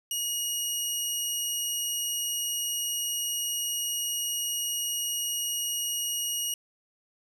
15% pulse tone, 2885 Hz, F#7, 44 cents flat, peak -21 dBFS, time 0.11-6.54 s, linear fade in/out 2 ms, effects none

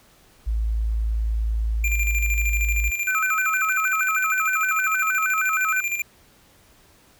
sine tone, 55 Hz, A1, in tune, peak -20 dBFS, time 0.46-2.91 s, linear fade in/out 20 ms
square tone with tremolo, 2386 Hz, D7, 27 cents sharp, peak -22 dBFS, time 1.84-6.02 s, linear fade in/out 2 ms, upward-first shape square, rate 13 Hz, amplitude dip 55%
sine tone with vibrato, 1396.9 Hz, F6, in tune, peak -21 dBFS, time 3.07-5.81 s, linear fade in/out 10 ms, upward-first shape square, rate 6.4 Hz, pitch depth 140 cents each way
effects pink hiss -55 dBFS RMS until 7.19 s

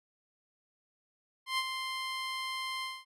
15% pulse tone with ADSR envelope, 1046.5 Hz, C6, in tune, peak -21 dBFS, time 1.46-3.05 s, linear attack 120 ms, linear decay 47 ms, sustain -7 dB, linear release 220 ms, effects low-pass 9000 Hz 12 dB/octave

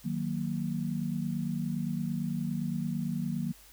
sine chord, D# minor, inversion none, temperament equal, 155.56 / 185 / 233.1 Hz, D#3 / F#3 / A#3, 0 / 0 / 0 cents, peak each -34 dBFS, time 0.04-3.53 s, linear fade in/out 20 ms, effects added 50 Hz sine -59 dBFS peak until 3.72 s + white hiss -56 dBFS RMS until 3.72 s

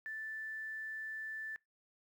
sine tone with quantisation, 1760 Hz, A6, in tune, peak -40 dBFS, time 0.06-1.56 s, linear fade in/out 0 ms, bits 11, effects noise-tail reverb RT60 0.2 s tail -24 dB re dry

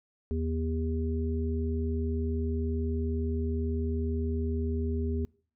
harmonic tone, 80.2 Hz, E2, 47 cents flat, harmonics 1 / 3 / 5, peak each -29 / -34 / -36 dBFS, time 0.31-5.25 s, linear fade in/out 0 ms, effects noise-tail reverb RT60 0.5 s tail -25 dB re dry

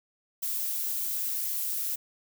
violet noise, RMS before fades -31 dBFS, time 0.42-1.96 s, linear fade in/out 10 ms, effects none

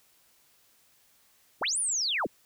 sine linear two-way sweep, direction up then down, 72.9 to 9970 to 72.9 Hz, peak -26 dBFS, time 1.61-2.27 s, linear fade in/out 10 ms, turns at 1.79 s, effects white hiss -64 dBFS RMS until 2.45 s

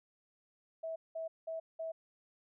sine tone bursts, 650 Hz, E5, 24 cents flat, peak -37 dBFS, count 4, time 0.83-1.92 s, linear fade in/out 10 ms, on 130 ms, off 190 ms, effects none

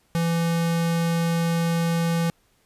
square tone, 167.6 Hz, E3, 29 cents sharp, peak -21 dBFS, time 0.15-2.3 s, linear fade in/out 0 ms, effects pink hiss -64 dBFS RMS until 2.65 s + resampled to 32000 Hz

